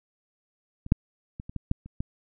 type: clicks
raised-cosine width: 5 ms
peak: -25 / -6 / -24 / -26 / -19 / -11 / -30 / -17 dBFS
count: 8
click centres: 0.864 / 0.921 / 1.399 / 1.495 / 1.563 / 1.714 / 1.86 / 2.005 s
effects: none